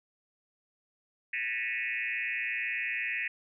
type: tone with frequency modulation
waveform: sine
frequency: 2200 Hz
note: C#7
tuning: 14 cents flat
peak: -30 dBFS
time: 1.33-3.28 s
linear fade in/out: 5 ms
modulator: 118 Hz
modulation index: 3.6
effects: none